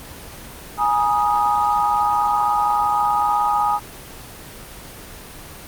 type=chord; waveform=sine; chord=Ab suspended second; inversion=none; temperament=equal with one note detuned; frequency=830.6 / 954.7 / 1244.5 Hz; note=Ab5 / Bb5 / Eb6; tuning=0 / +41 / 0 cents; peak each=-18 / -22 / -20 dBFS; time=0.77-3.8 s; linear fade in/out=50 ms; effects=pink hiss -37 dBFS RMS until 5.67 s + Opus 24 kbps